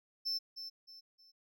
triangle tone with echo, 5310 Hz, E8, 12 cents sharp, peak -32 dBFS, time 0.25-0.39 s, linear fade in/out 20 ms, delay 310 ms, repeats 3, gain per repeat -9 dB, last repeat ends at 1.32 s, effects none

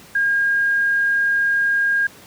sine tone, 1620 Hz, G#6, 43 cents flat, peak -15 dBFS, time 0.15-2.07 s, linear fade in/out 5 ms, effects pink hiss -44 dBFS RMS until 2.26 s + high-pass 100 Hz 12 dB/octave

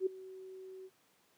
sine tone with ADSR envelope, 377.1 Hz, F#4, 33 cents sharp, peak -26 dBFS, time 0-0.9 s, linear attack 63 ms, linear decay 9 ms, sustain -20 dB, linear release 46 ms, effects pink hiss -70 dBFS RMS until 1.37 s + high-pass 200 Hz 12 dB/octave

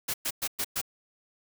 white noise bursts, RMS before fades -30 dBFS, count 5, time 0.08-0.815 s, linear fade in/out 10 ms, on 59 ms, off 110 ms, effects none

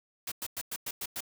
white noise bursts, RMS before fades -36 dBFS, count 7, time 0.27-1.206 s, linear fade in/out 5 ms, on 48 ms, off 100 ms, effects none

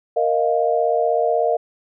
sine chord, Bb suspended fourth, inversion none, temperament equal, 466.2 / 622.3 / 698.5 Hz, Bb4 / Eb5 / F5, 0 / 0 / 0 cents, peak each -20 dBFS, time 0.16-1.57 s, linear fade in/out 10 ms, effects none

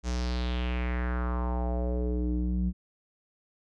square tone with low-pass filter sweep, 61.2 Hz, B1, 15 cents flat, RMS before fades -29 dBFS, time 0.03-2.73 s, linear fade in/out 50 ms, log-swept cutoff 6700 to 180 Hz, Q 3.2, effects none

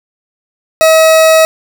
40% pulse tone, 640 Hz, D#5, 49 cents sharp, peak -3 dBFS, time 0.81-1.45 s, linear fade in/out 0 ms, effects none

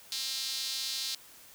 sawtooth tone with high-pass filter, 265.5 Hz, C4, 25 cents sharp, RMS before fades -35 dBFS, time 0.12-1.15 s, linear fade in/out 0 ms, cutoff 4200 Hz, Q 3, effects white hiss -54 dBFS RMS until 1.54 s

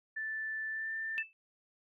sine tone with pitch glide, 1760 to 1783.5 Hz, A6 to A6, 0 to +23 cents, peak -35 dBFS, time 0.16-1.23 s, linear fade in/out 10 ms, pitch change +23 cents, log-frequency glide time 0.7-0.92 s
sine tone with exponential decay, 2637 Hz, E7, in tune, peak -29 dBFS, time 1.18-1.33 s, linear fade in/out 0 ms, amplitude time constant 32 ms
effects none

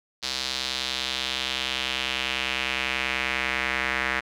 square tone with band-pass filter sweep, 65.1 Hz, C2, 8 cents flat, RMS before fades -28 dBFS, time 0.22-4.21 s, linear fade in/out 20 ms, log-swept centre 4400 to 1900 Hz, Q 2.5, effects none

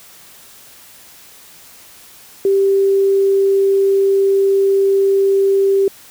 sine tone, 392 Hz, G4, in tune, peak -10 dBFS, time 2.45-5.88 s, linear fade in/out 2 ms, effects white hiss -42 dBFS RMS until 6.1 s

